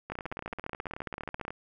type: two click trains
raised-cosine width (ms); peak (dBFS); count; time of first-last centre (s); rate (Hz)
0.5; -23 / -20; 27 / 21; 0.1-1.505 / 0.12-1.481; 18.5 / 14.7
effects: none